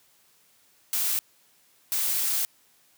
blue noise bursts at uneven times, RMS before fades -26 dBFS, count 2, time 0.93-1.19 / 1.92-2.45 s, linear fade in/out 0 ms, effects white hiss -62 dBFS RMS until 2.97 s + high-pass 80 Hz 12 dB/octave

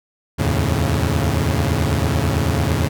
sawtooth tone cluster, 77.2 / 86.2 / 109.3 / 138.5 Hz, D#2 / F2 / A2 / C#3, -13 / -22 / -11 / -1 cents, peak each -18 dBFS, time 0.38-2.89 s, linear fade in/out 20 ms, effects none

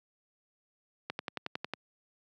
click train, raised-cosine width 0.3 ms, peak -18 dBFS, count 8, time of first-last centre 1.1-1.736 s, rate 11 Hz, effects high-pass 150 Hz 12 dB/octave

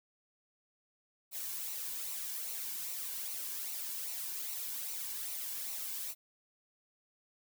blue noise with flanger, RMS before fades -40 dBFS, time 1.31-6.15 s, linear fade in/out 50 ms, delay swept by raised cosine 0.59 to 1.59 ms, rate 2.5 Hz, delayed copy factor -0.55, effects none

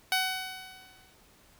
10% pulse tone with exponential decay, 750 Hz, F#5, 23 cents sharp, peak -15 dBFS, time 0.12-1.14 s, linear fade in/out 1 ms, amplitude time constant 220 ms, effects pink hiss -60 dBFS RMS until 1.59 s

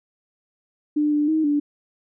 sine tone with pitch steps, 298.3 / 296 / 314.9 / 291.8 Hz, D4 / D4 / D#4 / D4, +27 / +14 / +21 / -11 cents, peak -17 dBFS, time 0.96-1.6 s, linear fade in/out 10 ms, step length 160 ms, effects none

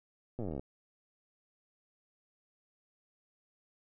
slowing click train, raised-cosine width 2 ms, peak -26 dBFS, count 19, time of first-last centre 0.39-0.595 s, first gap 8 ms, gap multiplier 1.04, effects none

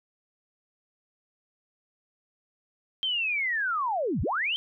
sine linear two-way sweep, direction down then up, 3185 to 55.3 to 3185 Hz, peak -25 dBFS, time 3.03-4.56 s, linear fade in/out 0 ms, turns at 4.22 s, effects none

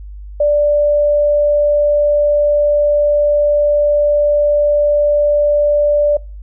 sine tone, 587.3 Hz, D5, in tune, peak -9 dBFS, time 0.4-6.17 s, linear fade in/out 5 ms, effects noise-tail reverb RT60 0.4 s tail -26 dB re dry + added 50 Hz sine -28 dBFS peak until 6.42 s

